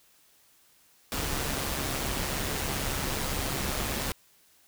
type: noise with amplitude modulation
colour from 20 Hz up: pink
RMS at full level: -29 dBFS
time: 1.12-4.12 s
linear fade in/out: 0 ms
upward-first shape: sine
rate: 138 Hz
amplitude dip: 45%
effects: white hiss -62 dBFS RMS until 4.67 s